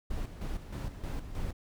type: noise with tremolo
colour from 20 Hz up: brown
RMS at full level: -35 dBFS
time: 0.1-1.53 s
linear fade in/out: 10 ms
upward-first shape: square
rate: 3.2 Hz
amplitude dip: 60%
effects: none